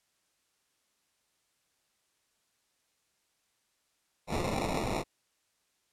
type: noise with sample-and-hold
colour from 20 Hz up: white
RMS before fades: -32 dBFS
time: 4.27-5.04 s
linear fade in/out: 50 ms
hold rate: 1575 Hz
effects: white hiss -75 dBFS RMS until 5.92 s + low-pass 10000 Hz 12 dB/octave